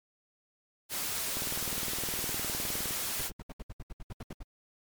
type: noise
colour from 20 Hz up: white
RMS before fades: -34 dBFS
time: 0.89-3.31 s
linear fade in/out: 50 ms
type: click train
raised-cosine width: 2 ms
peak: -26 dBFS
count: 31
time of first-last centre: 1.37-2.908 s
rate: 19.5 Hz
type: noise bursts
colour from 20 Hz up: brown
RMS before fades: -39 dBFS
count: 13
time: 3.19-4.432 s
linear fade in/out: 5 ms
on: 30 ms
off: 71 ms
effects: MP3 96 kbps